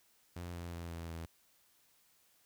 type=tone with pitch steps; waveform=sawtooth; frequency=87.31 / 86.11 / 84.92 / 83.75 / 82.6 Hz; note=F2 / F2 / F2 / E2 / E2; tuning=0 / -24 / -48 / +28 / +4 cents; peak=-38 dBFS; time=0.36-1.26 s; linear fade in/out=5 ms; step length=180 ms; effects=white hiss -70 dBFS RMS until 2.45 s